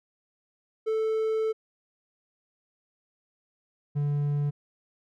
triangle tone pair in turn, 440 / 145.02 Hz, A4 / D3, 0 / -22 cents, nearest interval octave + perfect fifth, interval 1922 cents, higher first, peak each -22 dBFS, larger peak neither, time 0.86-1.53 / 3.95-4.51 s, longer first, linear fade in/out 20 ms, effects none

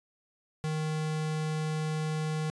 square tone, 155.56 Hz, D#3, in tune, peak -30 dBFS, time 0.64-2.5 s, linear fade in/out 0 ms, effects resampled to 22050 Hz

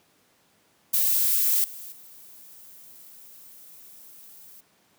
violet noise with level steps, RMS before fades -22 / -40 / -48 dBFS, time 0.93-4.61 s, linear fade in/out 10 ms, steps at 1.64 / 1.92 s, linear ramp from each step 2 ms, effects pink hiss -63 dBFS RMS until 4.98 s + high-pass 150 Hz 12 dB/octave

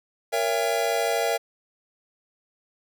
square chord, A# diminished seventh, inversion none, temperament just, 466.2 / 559.4 / 671.3 / 805.5 Hz, A#4 / C#5 / E5 / G5, 0 / +16 / +31 / +47 cents, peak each -28 / -30 / -27 / -30 dBFS, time 0.32-1.38 s, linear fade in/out 20 ms, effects none

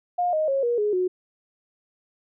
sine tone with pitch steps, 711 / 622.5 / 545.1 / 477.3 / 417.9 / 365.9 Hz, F5 / D#5 / C#5 / A#4 / G#4 / F#4, +31 / +1 / -29 / +41 / +11 / -19 cents, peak -20 dBFS, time 0.18-1.08 s, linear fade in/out 10 ms, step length 150 ms, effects none

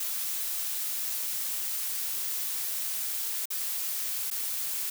blue noise with dropouts, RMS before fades -32 dBFS, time 0-4.9 s, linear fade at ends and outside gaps 5 ms, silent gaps 3.456-3.503 / 4.303-4.311 s, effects none

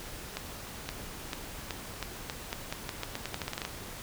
accelerating click train, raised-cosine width 0.2 ms, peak -16 dBFS, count 19, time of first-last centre 0.37-3.651 s, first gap 520 ms, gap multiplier 0.85, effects pink hiss -43 dBFS RMS until 4.02 s

